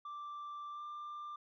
sine tone with pitch glide, 1174.7 to 1189 Hz, D6 to D6, 0 to +21 cents, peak -40 dBFS, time 0.05-1.36 s, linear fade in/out 5 ms, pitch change +21 cents, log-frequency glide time 0.71-0.83 s, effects tanh soft clip ceiling -42 dBFS

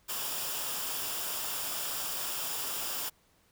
white noise with comb filter, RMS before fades -35 dBFS, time 0.08-3.1 s, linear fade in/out 20 ms, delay 0.48 ms, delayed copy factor -0.5, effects pink hiss -67 dBFS RMS until 3.51 s

